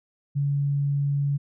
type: tone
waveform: sine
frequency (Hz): 141.8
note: C#3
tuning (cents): +40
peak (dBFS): -21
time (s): 0.35-1.38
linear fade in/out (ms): 20
effects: none